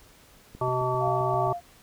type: click train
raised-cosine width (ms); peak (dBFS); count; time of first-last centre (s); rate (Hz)
3; -30; 8; 0.55-1.473; 7.58
type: harmonic tone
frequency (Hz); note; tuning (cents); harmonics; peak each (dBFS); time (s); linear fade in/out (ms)
127; B2; +49; 1 / 3 / 5 / 7 / 9; -30 / -30 / -30 / -30 / -30; 0.61-1.53; 5
type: tone with tremolo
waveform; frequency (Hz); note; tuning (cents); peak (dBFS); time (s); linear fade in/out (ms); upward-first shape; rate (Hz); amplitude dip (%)
sine; 698; F5; -1; -26; 0.99-1.61; 50; sine; 3; 45
effects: pink hiss -55 dBFS RMS until 1.82 s